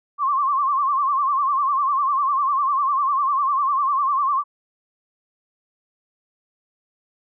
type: tone with vibrato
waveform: sine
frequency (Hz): 1113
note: C#6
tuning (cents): +7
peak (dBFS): -17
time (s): 0.18-4.44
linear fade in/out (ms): 50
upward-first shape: sine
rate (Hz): 10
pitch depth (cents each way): 110
effects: none